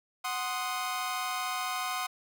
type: chord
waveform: sawtooth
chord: C diminished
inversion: second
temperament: equal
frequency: 740 / 1046.5 / 1244.5 Hz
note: Gb5 / C6 / Eb6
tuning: 0 / 0 / 0 cents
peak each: -32 dBFS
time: 0.24-2.07 s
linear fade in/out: 10 ms
effects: none